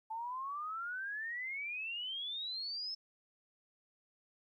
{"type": "exponential sweep", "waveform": "sine", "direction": "up", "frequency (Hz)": [872, 5300], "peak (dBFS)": -38, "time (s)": [0.1, 2.95], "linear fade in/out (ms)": 10, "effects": ["13-bit"]}